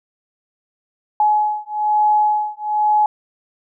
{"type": "beating tone pair", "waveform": "sine", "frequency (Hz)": [845, 846.1], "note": ["G#5", "G#5"], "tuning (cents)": [30, 32], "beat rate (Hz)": 1.1, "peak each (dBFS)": -17, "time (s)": [1.2, 3.06], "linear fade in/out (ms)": 2, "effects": []}